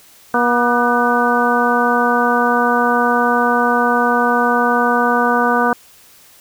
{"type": "harmonic tone with a mistuned harmonic", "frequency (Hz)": 240.7, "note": "B3", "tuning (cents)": -44, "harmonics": [1, 2, 3, 4, 5, 6], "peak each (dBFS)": [-19, -19, -19, -19, -19, -19], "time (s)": [0.34, 5.73], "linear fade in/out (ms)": 2, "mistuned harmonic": 6, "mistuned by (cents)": 62, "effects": ["white hiss -46 dBFS RMS until 6.4 s"]}